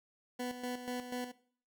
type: tone with tremolo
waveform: 20% pulse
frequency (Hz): 247.9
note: B3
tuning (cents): +7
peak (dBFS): -31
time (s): 0.39-1.32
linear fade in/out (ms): 10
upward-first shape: square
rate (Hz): 4.1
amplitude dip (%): 60
effects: noise-tail reverb RT60 0.5 s tail -18 dB re dry